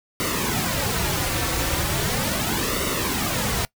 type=noise with flanger; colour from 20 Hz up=pink; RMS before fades=-24 dBFS; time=0.2-3.65 s; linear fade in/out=0 ms; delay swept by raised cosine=1.2 to 4.9 ms; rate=0.38 Hz; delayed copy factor=-0.65; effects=noise-tail reverb RT60 0.1 s tail -22 dB re dry